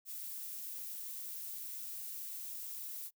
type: noise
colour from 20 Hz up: violet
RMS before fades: -44 dBFS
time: 0.05-3.11 s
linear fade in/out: 50 ms
effects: noise-tail reverb RT60 0.1 s tail -25 dB re dry